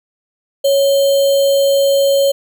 sine tone with sample-and-hold, 554.4 Hz, C#5, in tune, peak -9 dBFS, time 0.64-2.32 s, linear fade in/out 10 ms, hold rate 3675 Hz, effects none

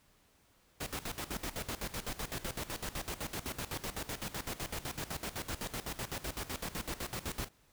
pink noise with tremolo, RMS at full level -38 dBFS, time 0.8-7.49 s, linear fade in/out 10 ms, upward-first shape square, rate 7.9 Hz, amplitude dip 80%, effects pink hiss -68 dBFS RMS until 7.72 s

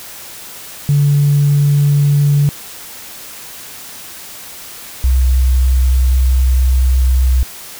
sine tone pair in turn, 143.7 / 64.01 Hz, D3 / C2, -37 / -37 cents, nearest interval octave + major second, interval 1400 cents, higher first, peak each -7 dBFS, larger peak neither, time 0.89-2.49 / 5.04-7.43 s, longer second, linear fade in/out 0 ms, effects tanh soft clip ceiling -4 dBFS + white hiss -32 dBFS RMS until 7.79 s

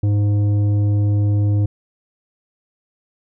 sine tone with tanh clipping, 102.9 Hz, G#2, 16 cents flat, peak -15 dBFS, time 0.03-1.66 s, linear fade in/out 5 ms, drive 9 dB, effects none

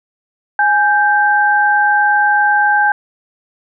sine tone pair together, 830.6 / 1568 Hz, G#5 / G6, 0 / 0 cents, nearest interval major seventh, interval 1100 cents, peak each -12 dBFS, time 0.59-2.92 s, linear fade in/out 2 ms, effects none

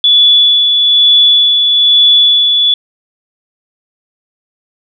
sine tone with tremolo, 3435 Hz, A7, 42 cents flat, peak -3 dBFS, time 0.04-2.74 s, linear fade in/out 2 ms, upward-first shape sine, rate 1.1 Hz, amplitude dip 35%, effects none

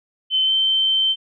sine tone with pitch glide, 3067 to 3103 Hz, G7 to G7, -38 to -18 cents, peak -15 dBFS, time 0.3-1.16 s, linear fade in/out 50 ms, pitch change +20 cents, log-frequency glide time 0.44-0.52 s, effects none

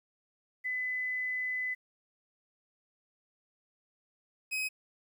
sine / 40% pulse tone pair in turn, 2009 / 2531 Hz, B6 / D#7, +29 / +29 cents, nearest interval major third, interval 400 cents, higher second, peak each -31 / -30 dBFS, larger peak second, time 0.64-1.75 / 4.51-4.69 s, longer first, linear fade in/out 20 ms, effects 11-bit

